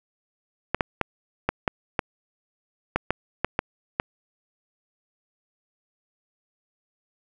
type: clicks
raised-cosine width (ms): 0.5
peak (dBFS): -6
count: 11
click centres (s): 0.746 / 0.808 / 1.013 / 1.49 / 1.678 / 1.992 / 2.96 / 3.106 / 3.446 / 3.591 / 3.999
effects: none